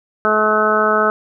harmonic tone, 214.4 Hz, A3, 45 cents flat, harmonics 1 / 2 / 3 / 4 / 5 / 6 / 7, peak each -24 / -19 / -19 / -25 / -24 / -16 / -20 dBFS, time 0.25-1.1 s, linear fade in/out 0 ms, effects none

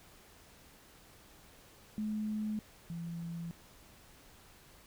sine tone pair in turn, 213.9 / 168.62 Hz, A3 / E3, -49 / +40 cents, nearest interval major third, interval 411 cents, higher first, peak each -33 / -38 dBFS, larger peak first, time 1.98-2.59 / 2.9-3.51 s, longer neither, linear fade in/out 0 ms, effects pink hiss -59 dBFS RMS until 4.86 s

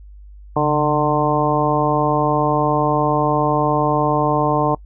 harmonic tone with a mistuned harmonic, 150 Hz, D3, 37 cents sharp, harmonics 1 / 2 / 3 / 4 / 5 / 6 / 7, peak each -22 / -22 / -22 / -22 / -22 / -22 / -22 dBFS, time 0.56-4.75 s, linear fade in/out 5 ms, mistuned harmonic 1, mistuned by -83 cents, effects noise-tail reverb RT60 0.1 s tail -24 dB re dry + added 50 Hz sine -37 dBFS peak until 4.85 s

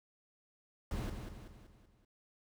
brown noise with echo, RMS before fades -38 dBFS, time 0.91-1.1 s, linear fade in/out 2 ms, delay 190 ms, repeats 5, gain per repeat -6 dB, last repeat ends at 2.05 s, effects none

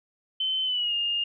sine tone with pitch glide, 3066 to 2828 Hz, G7 to F7, -39 to +21 cents, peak -24 dBFS, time 0.4-1.24 s, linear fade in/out 5 ms, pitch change -140 cents, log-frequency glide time 0.64-0.94 s, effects none

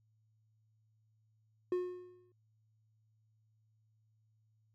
triangle tone with exponential decay, 361 Hz, F#4, 43 cents flat, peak -27 dBFS, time 1.72-2.32 s, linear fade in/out 2 ms, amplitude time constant 130 ms, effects added 109 Hz sine -70 dBFS peak until 4.74 s

